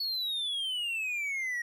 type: exponential sweep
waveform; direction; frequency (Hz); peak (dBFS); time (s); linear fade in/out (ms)
triangle; down; 4435 to 1884; -29; 0-1.62; 5
effects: none